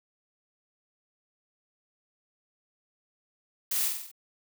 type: noise with echo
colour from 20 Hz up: blue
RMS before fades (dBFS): -29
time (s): 3.71-3.88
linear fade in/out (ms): 5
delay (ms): 47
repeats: 5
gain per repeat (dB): -4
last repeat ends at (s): 4.115
effects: none